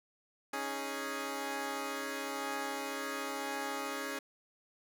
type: chord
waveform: 10% pulse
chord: C# suspended second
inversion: none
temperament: equal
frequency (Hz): 277.2 / 311.1 / 415.3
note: C#4 / D#4 / G#4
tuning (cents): 0 / 0 / 0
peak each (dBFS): -31 / -36 / -32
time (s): 0.53-4.19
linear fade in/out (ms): 5
effects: none